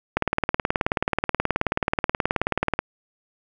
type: click train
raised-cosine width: 0.5 ms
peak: -5 dBFS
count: 50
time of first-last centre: 0.17-2.79 s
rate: 18.7 Hz
effects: none